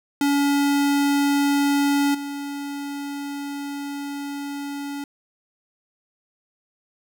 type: tone with level steps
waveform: square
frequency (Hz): 283.6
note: C#4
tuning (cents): +40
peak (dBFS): -18 / -29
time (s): 0.21-5.04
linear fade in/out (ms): 2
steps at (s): 2.14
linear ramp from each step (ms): 10
effects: none